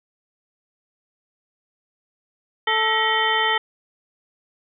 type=harmonic tone with a mistuned harmonic; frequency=440.3 Hz; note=A4; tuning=1 cent sharp; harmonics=1 / 2 / 3 / 4 / 5 / 7 / 8; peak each=-28 / -23 / -26 / -22 / -30 / -24 / -33 dBFS; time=2.67-3.58 s; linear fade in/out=5 ms; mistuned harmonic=4; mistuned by=+130 cents; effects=none